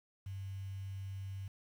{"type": "tone with quantisation", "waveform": "sine", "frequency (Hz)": 97, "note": "G2", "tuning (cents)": -18, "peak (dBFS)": -40, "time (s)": [0.26, 1.48], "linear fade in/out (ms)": 5, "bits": 10, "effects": []}